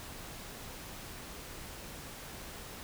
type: silence
effects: pink hiss -46 dBFS RMS until 2.83 s